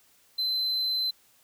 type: tone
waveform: triangle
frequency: 4064 Hz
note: B7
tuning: 49 cents sharp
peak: -24 dBFS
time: 0.38-1.11 s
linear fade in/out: 10 ms
effects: white hiss -62 dBFS RMS until 1.43 s